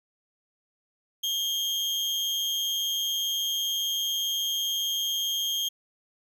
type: tone with amplitude modulation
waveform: 35% pulse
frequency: 3229 Hz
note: G#7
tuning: 49 cents flat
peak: -22 dBFS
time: 1.23-5.69 s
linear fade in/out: 10 ms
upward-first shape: sine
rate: 205 Hz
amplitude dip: 50%
effects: none